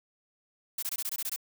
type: noise bursts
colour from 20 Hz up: blue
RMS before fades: -33 dBFS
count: 9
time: 0.78-1.362 s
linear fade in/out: 5 ms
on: 46 ms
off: 21 ms
effects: none